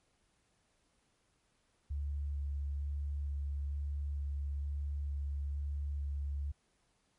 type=tone with vibrato; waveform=sine; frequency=71.3 Hz; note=C#2; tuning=49 cents sharp; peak=-34 dBFS; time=1.9-6.52 s; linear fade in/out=10 ms; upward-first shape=square; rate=1.1 Hz; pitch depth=10 cents each way; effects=pink hiss -75 dBFS RMS until 7.18 s + MP3 48 kbps